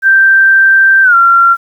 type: tone with pitch glide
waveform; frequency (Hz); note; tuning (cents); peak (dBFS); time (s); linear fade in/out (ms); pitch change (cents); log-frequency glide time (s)
sine; 1568 to 1372.9; G6 to F6; 0 to -30; -3; 0.02-1.57; 50; -230; 1.03-1.15
effects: 7-bit